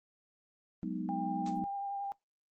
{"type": "chord", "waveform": "sine", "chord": "G# minor seventh", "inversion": "third", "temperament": "equal", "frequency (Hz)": [185, 207.7, 246.9, 311.1], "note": ["F#3", "G#3", "B3", "D#4"], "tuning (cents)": [0, 0, 0, 0], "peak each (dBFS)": [-38, -41, -40, -40], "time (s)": [0.83, 1.64], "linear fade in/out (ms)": 0}
{"type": "tone with vibrato", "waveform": "sine", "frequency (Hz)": 798, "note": "G5", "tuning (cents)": 31, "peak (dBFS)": -35, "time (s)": [1.09, 2.12], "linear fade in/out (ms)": 0, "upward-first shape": "triangle", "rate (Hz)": 11, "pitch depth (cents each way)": 18}
{"type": "noise with exponential decay", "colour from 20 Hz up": "white", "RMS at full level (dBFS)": -41, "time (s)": [1.46, 1.6], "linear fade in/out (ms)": 2, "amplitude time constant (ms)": 30}
{"effects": ["noise-tail reverb RT60 0.2 s tail -26 dB re dry", "Opus 24 kbps"]}